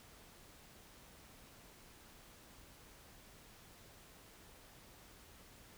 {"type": "silence", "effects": ["pink hiss -60 dBFS RMS until 5.77 s"]}